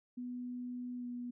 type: tone with pitch glide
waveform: sine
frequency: 246.9 to 243.8 Hz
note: B3 to B3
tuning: 0 to -22 cents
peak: -39 dBFS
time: 0.17-1.31 s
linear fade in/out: 10 ms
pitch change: -22 cents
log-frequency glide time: 0.97-1.06 s
effects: none